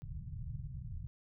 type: low-pass noise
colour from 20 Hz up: white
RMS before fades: -43 dBFS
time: 0.02-1.07 s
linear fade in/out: 0 ms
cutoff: 150 Hz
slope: 48 dB/octave
effects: none